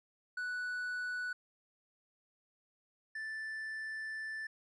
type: tone pair in turn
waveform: triangle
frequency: 1481 / 1761.2 Hz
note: F#6 / A6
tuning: +1 / +1 cents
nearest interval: minor third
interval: 300 cents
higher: second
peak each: -34 / -37 dBFS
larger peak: first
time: 0.37-1.33 / 3.15-4.47 s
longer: second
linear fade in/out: 5 ms
effects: resampled to 24000 Hz